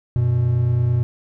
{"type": "tone pair together", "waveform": "triangle", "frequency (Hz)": [92.5, 121.74], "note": ["F#2", "B2"], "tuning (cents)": [0, -24], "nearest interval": "perfect fourth", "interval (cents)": 476, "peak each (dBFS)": [-21, -14], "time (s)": [0.16, 1.03], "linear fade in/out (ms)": 0, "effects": []}